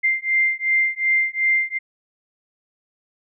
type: beating tone pair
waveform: sine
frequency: 2093 / 2095.7 Hz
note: C7 / C7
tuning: 0 / +2 cents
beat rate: 2.7 Hz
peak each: -20 dBFS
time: 0.03-1.79 s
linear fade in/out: 20 ms
effects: none